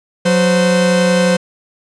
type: tone pair together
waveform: 45% pulse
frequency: 182.5 / 516.2 Hz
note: F#3 / C5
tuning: -24 / -23 cents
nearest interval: octave + tritone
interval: 1801 cents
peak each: -13 dBFS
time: 0.25-1.37 s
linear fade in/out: 10 ms
effects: resampled to 22050 Hz + 7-bit